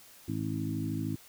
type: harmonic tone with a mistuned harmonic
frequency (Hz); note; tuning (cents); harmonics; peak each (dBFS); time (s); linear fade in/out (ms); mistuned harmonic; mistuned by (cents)
53.3; G#1; +46; 2 / 3 / 4 / 5 / 6; -36 / -37 / -40 / -36 / -38; 0.28-1.16; 5; 2; -16
effects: white hiss -55 dBFS RMS until 1.28 s